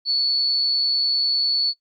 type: tone with amplitude modulation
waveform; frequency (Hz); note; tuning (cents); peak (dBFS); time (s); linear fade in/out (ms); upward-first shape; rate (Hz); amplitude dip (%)
sine; 4435; C#8; 0; -15; 0.05-1.74; 50; sine; 140; 45
effects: noise-tail reverb RT60 0.1 s tail -21 dB re dry + Opus 48 kbps